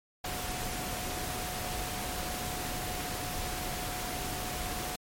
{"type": "tone in noise", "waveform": "sine", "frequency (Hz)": 729, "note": "F#5", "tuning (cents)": -26, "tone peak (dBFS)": -41, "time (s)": [0.24, 4.96], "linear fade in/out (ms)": 5, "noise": "pink", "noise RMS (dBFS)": -36, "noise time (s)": [0.24, 4.96], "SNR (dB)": -8, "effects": ["MP3 64 kbps"]}